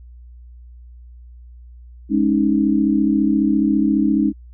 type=chord; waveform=sine; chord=Ab suspended fourth; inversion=none; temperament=just; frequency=207.7 / 276.9 / 311.5 Hz; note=Ab3 / Db4 / Eb4; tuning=0 / -2 / +2 cents; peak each=-18 dBFS; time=2.09-4.33 s; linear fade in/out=50 ms; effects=added 60 Hz sine -38 dBFS peak until 4.53 s